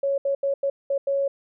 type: tone bursts at uneven times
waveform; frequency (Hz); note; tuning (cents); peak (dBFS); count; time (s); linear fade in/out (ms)
sine; 554.4; C#5; 0; -20; 6; 0.03-0.18 / 0.25-0.35 / 0.43-0.54 / 0.63-0.7 / 0.9-0.98 / 1.07-1.28; 5
effects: none